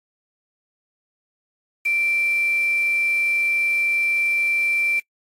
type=tone with quantisation; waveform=sine; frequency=2349 Hz; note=D7; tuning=in tune; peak=-18 dBFS; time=1.85-5 s; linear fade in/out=10 ms; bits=6; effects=noise-tail reverb RT60 0.1 s tail -26 dB re dry + AAC 48 kbps